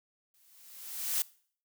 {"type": "noise with exponential growth", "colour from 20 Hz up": "blue", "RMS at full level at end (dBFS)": -28, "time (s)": [0.34, 1.22], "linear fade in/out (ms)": 1, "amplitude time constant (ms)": 190, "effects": ["noise-tail reverb RT60 0.5 s tail -21 dB re dry"]}